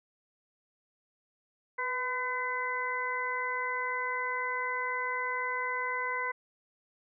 harmonic tone with a mistuned harmonic, 506 Hz, B4, 42 cents sharp, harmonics 1 / 2 / 3 / 4, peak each -40 / -34 / -38 / -34 dBFS, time 1.78-6.32 s, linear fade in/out 10 ms, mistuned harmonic 1, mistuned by -39 cents, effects none

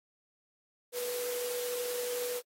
sine tone in noise, 489.6 Hz, B4, 15 cents flat, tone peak -33 dBFS, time 0.92-2.42 s, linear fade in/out 50 ms, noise white, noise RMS -40 dBFS, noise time 0.92-2.42 s, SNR +4 dB, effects high-pass 300 Hz 12 dB/octave + AAC 48 kbps

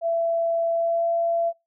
sine tone with pitch glide, 669 to 675.2 Hz, E5 to E5, +25 to +41 cents, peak -20 dBFS, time 0.01-1.53 s, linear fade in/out 50 ms, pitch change +16 cents, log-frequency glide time 0.71-1.08 s, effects noise-tail reverb RT60 0.2 s tail -21 dB re dry

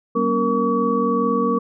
sine tone cluster, 195.2 / 240 / 282.2 / 466.6 / 1135 Hz, G3 / B3 / C#4 / A#4 / C#6, -7 / -49 / +31 / +2 / +41 cents, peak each -25 / -22 / -27 / -21 / -22 dBFS, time 0.15-1.59 s, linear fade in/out 10 ms, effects none

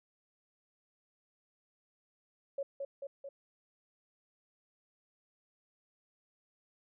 sine tone with echo, 554.4 Hz, C#5, in tune, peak -33 dBFS, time 2.58-2.63 s, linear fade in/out 5 ms, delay 220 ms, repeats 3, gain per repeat -3 dB, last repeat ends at 3.29 s, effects none

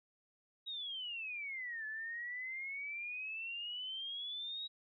sine exponential two-way sweep, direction down then up, 3835 to 1721 to 3835 Hz, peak -40 dBFS, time 0.66-4.68 s, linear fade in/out 20 ms, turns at 1.86 s, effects none

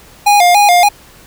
square tone with vibrato, 762 Hz, G5, 49 cents flat, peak -6 dBFS, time 0.26-0.89 s, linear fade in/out 10 ms, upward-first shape square, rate 3.5 Hz, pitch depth 130 cents each way, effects pink hiss -41 dBFS RMS until 1.26 s

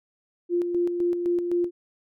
sine tone with tremolo, 349.2 Hz, F4, in tune, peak -20 dBFS, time 0.49-1.71 s, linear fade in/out 50 ms, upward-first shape square, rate 3.9 Hz, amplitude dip 45%, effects none

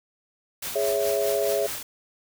white noise with tremolo, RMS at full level -31 dBFS, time 0.62-1.83 s, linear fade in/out 5 ms, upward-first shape triangle, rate 4.8 Hz, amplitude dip 55%
sine chord, C# minor, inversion second, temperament equal, 415.3 / 554.4 / 659.3 Hz, G#4 / C#5 / E5, 0 / 0 / 0 cents, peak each -26 dBFS, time 0.75-1.67 s, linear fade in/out 10 ms
effects none

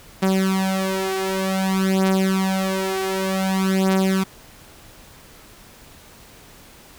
sawtooth beating tone pair, 190.3 / 190.84 Hz, F#3 / G3, +49 / -46 cents, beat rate 0.54 Hz, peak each -18 / -17 dBFS, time 0.22-4.24 s, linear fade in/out 10 ms, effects pink hiss -46 dBFS RMS until 6.98 s

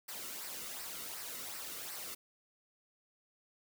white noise with flanger, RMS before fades -44 dBFS, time 0.08-2.15 s, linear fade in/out 10 ms, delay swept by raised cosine 0.29 to 1.25 ms, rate 2.7 Hz, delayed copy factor -0.55, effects none

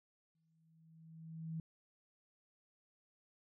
sine tone with exponential growth, 161.7 Hz, E3, 33 cents flat, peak -38 dBFS, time 0.35-1.6 s, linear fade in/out 2 ms, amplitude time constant 270 ms, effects none

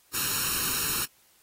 white noise with comb filter, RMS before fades -28 dBFS, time 0.13-1.06 s, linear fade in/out 20 ms, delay 0.73 ms, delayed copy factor +0.8, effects white hiss -62 dBFS RMS until 1.42 s + AAC 48 kbps

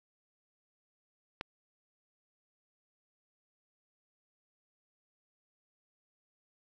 click, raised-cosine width 0.3 ms, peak -20 dBFS, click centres 1.411 s, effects none

